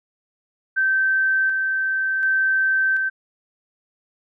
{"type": "tone with tremolo", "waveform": "sine", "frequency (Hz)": 1551, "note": "G6", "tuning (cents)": -19, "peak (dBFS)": -16, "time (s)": [0.76, 3.1], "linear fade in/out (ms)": 20, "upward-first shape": "square", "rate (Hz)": 0.68, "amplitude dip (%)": 30, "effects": []}